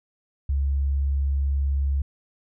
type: tone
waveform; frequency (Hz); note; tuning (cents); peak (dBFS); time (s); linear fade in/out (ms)
sine; 69.3; C#2; 0; -20; 0.49-2.02; 5
effects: none